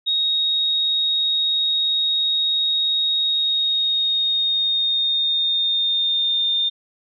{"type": "tone with pitch glide", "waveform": "sine", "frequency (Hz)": [3757, 3625], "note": ["A#7", "A#7"], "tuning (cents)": [13, -49], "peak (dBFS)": -17, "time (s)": [0.06, 6.7], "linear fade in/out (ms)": 20, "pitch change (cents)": -62, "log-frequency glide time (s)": [3.22, 6.48], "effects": []}